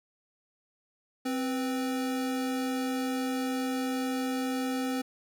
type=tone pair together; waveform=square; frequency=261.6 / 494.7 Hz; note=C4 / B4; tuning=0 / +3 cents; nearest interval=major seventh; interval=1103 cents; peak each=-30 / -38 dBFS; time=1.25-5.02 s; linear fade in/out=10 ms; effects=none